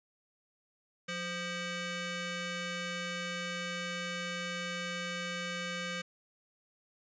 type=ring-modulated tone; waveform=15% pulse; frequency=698.5 Hz; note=F5; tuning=in tune; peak=-26 dBFS; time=1.08-6.02 s; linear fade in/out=10 ms; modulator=878 Hz; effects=resampled to 16000 Hz